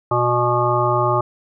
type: harmonic tone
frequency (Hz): 121.5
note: B2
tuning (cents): -28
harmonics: 1 / 3 / 5 / 7 / 9 / 10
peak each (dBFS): -22 / -22 / -22 / -22 / -22 / -22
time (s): 0.11-1.21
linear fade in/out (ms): 5
effects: none